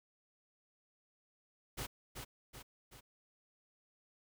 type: noise with echo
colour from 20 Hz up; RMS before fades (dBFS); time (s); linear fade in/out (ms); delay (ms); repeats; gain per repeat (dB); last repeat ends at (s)
pink; -41; 1.77-1.87; 20; 380; 3; -5; 3.01
effects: none